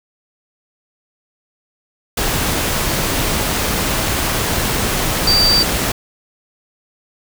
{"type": "tone in noise", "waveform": "sine", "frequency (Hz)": 4651, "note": "D8", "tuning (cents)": -18, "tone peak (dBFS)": -11, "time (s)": [5.27, 5.63], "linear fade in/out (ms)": 5, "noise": "pink", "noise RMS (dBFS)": -18, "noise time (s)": [2.17, 5.92], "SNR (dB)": 4, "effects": []}